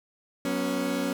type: chord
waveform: 30% pulse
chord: F# suspended fourth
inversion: none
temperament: equal with one note detuned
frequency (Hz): 185 / 242.7 / 277.2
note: F#3 / B3 / C#4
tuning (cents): 0 / -30 / 0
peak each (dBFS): -31 / -29 / -26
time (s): 0.45-1.13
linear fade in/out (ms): 2
effects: none